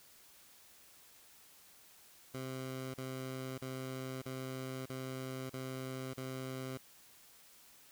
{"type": "tone bursts", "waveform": "15% pulse", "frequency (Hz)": 130.81, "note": "C3", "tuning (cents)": 0, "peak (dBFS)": -34, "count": 7, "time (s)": [2.34, 6.774], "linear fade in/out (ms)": 5, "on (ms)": 600, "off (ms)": 39, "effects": ["white hiss -61 dBFS RMS until 7.91 s"]}